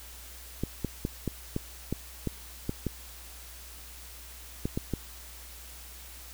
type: clicks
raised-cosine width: 3 ms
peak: -16 dBFS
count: 12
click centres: 0.636 / 0.847 / 1.051 / 1.277 / 1.564 / 1.926 / 2.273 / 2.694 / 2.867 / 4.655 / 4.775 / 4.937 s
effects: added 60 Hz sine -48 dBFS peak until 6.33 s + white hiss -48 dBFS RMS until 6.33 s